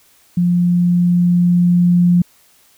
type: tone with level ramp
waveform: sine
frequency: 175.8 Hz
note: F3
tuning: 12 cents sharp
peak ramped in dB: -11 to -8 dBFS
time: 0.37-2.22 s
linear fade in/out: 5 ms
effects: white hiss -52 dBFS RMS until 2.77 s